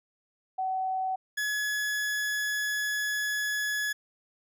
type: tone pair in turn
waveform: sine / 40% pulse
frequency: 755 / 1694.9 Hz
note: F#5 / G#6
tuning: +35 / +35 cents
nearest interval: octave + major second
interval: 1400 cents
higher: second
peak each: -27 dBFS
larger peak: neither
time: 0.58-1.16 / 1.37-3.93 s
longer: second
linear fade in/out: 10 ms
effects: none